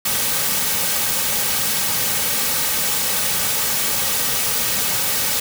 white noise with comb filter, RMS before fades -20 dBFS, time 0.05-5.4 s, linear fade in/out 5 ms, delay 2.9 ms, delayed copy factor -0.55, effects none

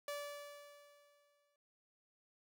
sawtooth tone with exponential decay, 579 Hz, D5, 25 cents flat, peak -36 dBFS, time 0.08-1.56 s, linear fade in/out 2 ms, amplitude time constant 320 ms, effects none

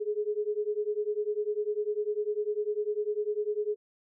sine beating tone pair, 415 / 425 Hz, G#4 / G#4, -1 / +40 cents, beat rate 10 Hz, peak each -31 / -31 dBFS, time 0-3.76 s, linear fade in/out 20 ms, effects none

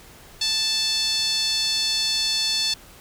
5% pulse tone with band-pass filter, 880 Hz, A5, in tune, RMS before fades -23 dBFS, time 0.41-2.74 s, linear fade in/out 5 ms, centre 4200 Hz, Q 3.3, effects pink hiss -47 dBFS RMS until 3 s

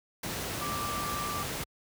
sine tone in noise, 1174.7 Hz, D6, in tune, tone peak -34 dBFS, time 0.61-1.43 s, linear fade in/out 5 ms, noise pink, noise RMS -35 dBFS, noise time 0.23-1.64 s, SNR -2 dB, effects high-pass 60 Hz 12 dB/octave

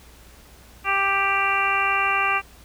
harmonic tone, 393 Hz, G4, 4 cents sharp, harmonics 1 / 2 / 3 / 4 / 5 / 6 / 7, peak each -35 / -27 / -23 / -28 / -30 / -25 / -26 dBFS, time 0.84-2.42 s, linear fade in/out 50 ms, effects added 60 Hz sine -50 dBFS peak until 2.64 s + pink hiss -50 dBFS RMS until 2.64 s

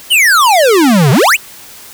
square exponential two-way sweep, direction down then up, 3136 to 124.5 to 3136 Hz, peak -6 dBFS, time 0.1-1.37 s, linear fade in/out 20 ms, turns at 1.11 s, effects white hiss -34 dBFS RMS until 1.93 s

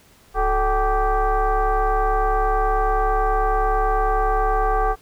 sine tone with frequency modulation, 364.6 Hz, F#4, 25 cents flat, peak -16 dBFS, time 0.34-4.96 s, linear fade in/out 50 ms, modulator 400 Hz, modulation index 2.2, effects pink hiss -53 dBFS RMS until 5.01 s

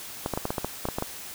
clicks, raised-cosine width 1 ms, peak -13 dBFS, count 11, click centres 0.261 / 0.337 / 0.375 / 0.454 / 0.505 / 0.582 / 0.646 / 0.854 / 0.887 / 0.985 / 1.024 s, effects white hiss -40 dBFS RMS until 1.34 s

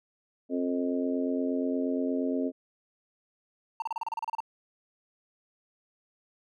harmonic tone, 88.5 Hz, F2, 23 cents sharp, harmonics 3 / 4 / 5 / 6 / 7, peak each -28 / -37 / -34 / -42 / -36 dBFS, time 0.49-2.52 s, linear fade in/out 50 ms
triangle tone bursts, 908 Hz, A#5, 46 cents flat, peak -27 dBFS, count 12, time 3.8-4.404 s, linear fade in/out 2 ms, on 21 ms, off 32 ms
effects none

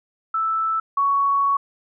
sine tone pair in turn, 1318.5 / 1116.5 Hz, E6 / C#6, 0 / +12 cents, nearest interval minor third, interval 288 cents, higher first, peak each -19 / -16 dBFS, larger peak second, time 0.34-0.8 / 0.97-1.57 s, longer second, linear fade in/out 5 ms, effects none

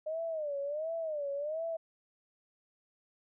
sine tone with vibrato, 609 Hz, D#5, 37 cents flat, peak -33 dBFS, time 0.06-1.77 s, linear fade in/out 10 ms, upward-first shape sine, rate 1.4 Hz, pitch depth 150 cents each way, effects none

